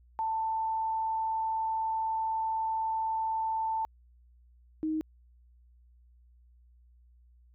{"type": "tone pair in turn", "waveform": "sine", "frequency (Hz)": [888, 313.2], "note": ["A5", "D#4"], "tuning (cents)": [16, 11], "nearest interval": "octave + tritone", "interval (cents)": 1805, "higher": "first", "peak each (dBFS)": -28, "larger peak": "neither", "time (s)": [[0.19, 3.85], [4.83, 5.01]], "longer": "first", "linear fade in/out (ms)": 0, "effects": ["added 60 Hz sine -57 dBFS peak until 7.54 s"]}